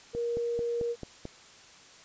sine tone, 471.9 Hz, A#4, 21 cents sharp, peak -28 dBFS, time 0.13-0.96 s, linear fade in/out 50 ms
click train, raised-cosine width 2 ms, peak -24 dBFS, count 6, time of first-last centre 0.15-1.254 s, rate 4.53 Hz
effects white hiss -53 dBFS RMS until 2.04 s + resampled to 16000 Hz

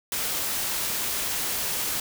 white noise, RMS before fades -28 dBFS, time 0.12-2 s, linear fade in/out 2 ms, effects none

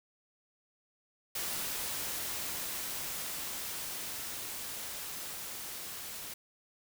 white noise with level ramp, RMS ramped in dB -36 to -43 dBFS, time 1.35-6.34 s, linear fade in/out 5 ms, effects none

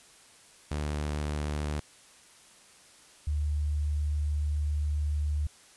sawtooth / sine tone pair in turn, 74.4 / 74.4 Hz, D2 / D2, +23 / +23 cents, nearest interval unison, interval 0 cents, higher neither, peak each -26 dBFS, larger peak neither, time 0.71-1.8 / 3.27-5.47 s, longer second, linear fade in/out 5 ms, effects white hiss -56 dBFS RMS until 5.76 s + resampled to 24000 Hz

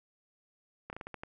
slowing click train, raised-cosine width 0.5 ms, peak -26 dBFS, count 7, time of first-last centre 0.9-1.235 s, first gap 29 ms, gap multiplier 1.26, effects none

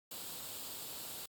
white noise with comb filter, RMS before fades -45 dBFS, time 0.11-1.26 s, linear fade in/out 5 ms, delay 0.25 ms, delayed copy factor +0.5, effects high-pass 80 Hz 12 dB/octave + Opus 48 kbps

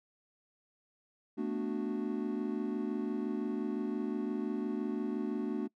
triangle chord, B minor seventh, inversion third, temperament equal with one note detuned, 220 / 245.8 / 293.7 / 370 Hz, A3 / B3 / D4 / F#4, 0 / -8 / 0 / 0 cents, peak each -35 / -37 / -35 / -37 dBFS, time 1.37-5.68 s, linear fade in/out 20 ms, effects noise-tail reverb RT60 0.1 s tail -23 dB re dry

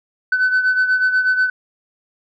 sine beating tone pair, 1508 / 1516.2 Hz, F#6 / F#6, +32 / +42 cents, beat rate 8.2 Hz, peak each -13 / -19 dBFS, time 0.32-1.5 s, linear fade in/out 5 ms, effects tanh soft clip ceiling -10 dBFS

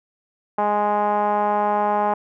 5% pulse tone with low-pass filter, 207.7 Hz, G#3, in tune, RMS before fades -20 dBFS, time 0.58-2.14 s, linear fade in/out 5 ms, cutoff 860 Hz, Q 3.4, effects none

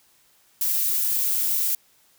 violet noise, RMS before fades -23 dBFS, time 0.61-1.75 s, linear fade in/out 2 ms, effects white hiss -60 dBFS RMS until 2.18 s

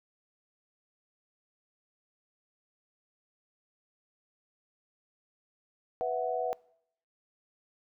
sine chord, B suspended fourth, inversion none, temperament equal, 493.9 / 659.3 / 740 Hz, B4 / E5 / F#5, 0 / 0 / 0 cents, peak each -33 dBFS, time 6.01-6.53 s, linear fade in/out 0 ms, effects noise-tail reverb RT60 0.7 s tail -24 dB re dry

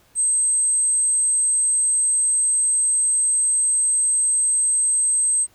sine tone, 8270 Hz, C9, 21 cents flat, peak -15 dBFS, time 0.15-5.47 s, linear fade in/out 50 ms, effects tanh soft clip ceiling -12 dBFS + pink hiss -57 dBFS RMS until 5.54 s

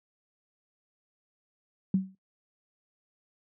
sine tone with exponential decay, 190 Hz, F#3, 46 cents sharp, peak -18 dBFS, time 1.94-2.15 s, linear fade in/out 2 ms, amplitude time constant 44 ms, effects noise-tail reverb RT60 0.1 s tail -19 dB re dry + high-pass 100 Hz 12 dB/octave

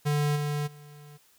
square tone with level steps, 147.2 Hz, D3, 4 cents sharp, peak -24 / -28 / -47 dBFS, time 0.05-1.18 s, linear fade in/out 20 ms, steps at 0.35 / 0.66 s, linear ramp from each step 20 ms, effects white hiss -62 dBFS RMS until 1.38 s

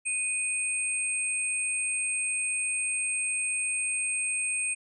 sine tone pair together, 2489 / 8523 Hz, D#7 / C9, 0 / +31 cents, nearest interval octave + major sixth, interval 2131 cents, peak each -30 / -29 dBFS, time 0.05-4.75 s, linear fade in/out 20 ms, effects none

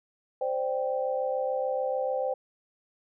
sine chord, C suspended second, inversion none, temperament equal with one note detuned, 520.5 / 587.3 / 784 Hz, C5 / D5 / G5, -9 / 0 / 0 cents, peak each -28 / -33 / -33 dBFS, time 0.41-2.34 s, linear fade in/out 5 ms, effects none

